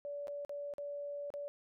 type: tone with dropouts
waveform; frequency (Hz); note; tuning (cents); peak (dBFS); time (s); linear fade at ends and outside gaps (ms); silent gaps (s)
sine; 575; D5; -37; -39; 0.05-1.48; 0; 0.272-0.281 / 0.449-0.494 / 0.738-0.782 / 1.303-1.339
effects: none